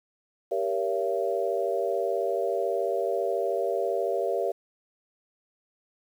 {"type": "chord", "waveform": "sine", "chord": "G diminished seventh", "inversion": "none", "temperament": "just", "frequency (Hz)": [392, 470.4, 564.5, 677.4], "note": ["G4", "Bb4", "Db5", "Fb5"], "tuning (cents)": [0, 16, 31, 47], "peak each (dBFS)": -30, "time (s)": [0.51, 4.52], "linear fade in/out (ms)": 10, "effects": ["9-bit"]}